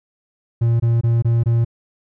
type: tone bursts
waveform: triangle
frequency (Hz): 116.54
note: A#2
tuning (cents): 0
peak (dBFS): -11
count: 5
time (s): 0.61-1.648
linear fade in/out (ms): 10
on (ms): 190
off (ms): 22
effects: none